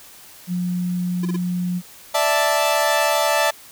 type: tone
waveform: sine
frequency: 178.6 Hz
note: F3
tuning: 39 cents sharp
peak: -20 dBFS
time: 0.47-1.82 s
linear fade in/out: 50 ms
type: tone bursts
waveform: square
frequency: 340 Hz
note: F4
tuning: 46 cents flat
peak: -27 dBFS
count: 3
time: 1.23-1.364 s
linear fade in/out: 5 ms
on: 24 ms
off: 31 ms
type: chord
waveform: sawtooth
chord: D suspended second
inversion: none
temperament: equal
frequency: 587.3 / 659.3 / 880 Hz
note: D5 / E5 / A5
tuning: 0 / 0 / 0 cents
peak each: -17 dBFS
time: 2.14-3.51 s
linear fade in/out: 10 ms
effects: white hiss -44 dBFS RMS until 3.71 s